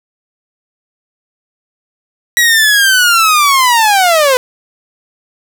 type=linear sweep; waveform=sawtooth; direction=down; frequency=1933 to 493.9 Hz; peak=-3 dBFS; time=2.37-4.37 s; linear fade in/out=0 ms; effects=none